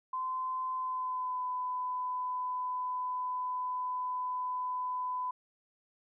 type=tone with pitch glide; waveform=sine; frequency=1028 to 1003.4 Hz; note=C6 to B5; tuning=-31 to +27 cents; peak=-32 dBFS; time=0.13-5.31 s; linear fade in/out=5 ms; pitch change=-42 cents; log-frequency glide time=0.74-1.44 s; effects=none